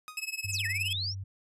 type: tone with exponential decay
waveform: sawtooth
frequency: 1248 Hz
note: D#6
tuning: 5 cents sharp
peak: -34 dBFS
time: 0.08-0.26 s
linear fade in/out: 0 ms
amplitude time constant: 39 ms
type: tone with tremolo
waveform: sawtooth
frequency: 2580 Hz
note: E7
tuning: 38 cents flat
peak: -27 dBFS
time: 0.17-0.93 s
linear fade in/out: 2 ms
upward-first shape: sine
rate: 19 Hz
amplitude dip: 90%
type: tone with pitch glide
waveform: sine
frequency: 98 to 96.71 Hz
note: G2 to G2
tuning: 0 to -23 cents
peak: -35 dBFS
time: 0.44-1.24 s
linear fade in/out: 10 ms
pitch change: -23 cents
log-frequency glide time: 0.64-0.86 s
type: exponential two-way sweep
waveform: sine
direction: down then up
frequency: 10520 to 1760 to 5790 Hz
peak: -31 dBFS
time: 0.49-1.15 s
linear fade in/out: 50 ms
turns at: 0.66 s
effects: resampled to 32000 Hz